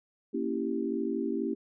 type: chord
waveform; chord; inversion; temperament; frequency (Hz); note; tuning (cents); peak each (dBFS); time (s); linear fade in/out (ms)
sine; A# diminished seventh; none; equal; 233.1 / 277.2 / 329.6 / 392; A#3 / C#4 / E4 / G4; 0 / 0 / 0 / 0; -34; 0.33-1.55; 20
effects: none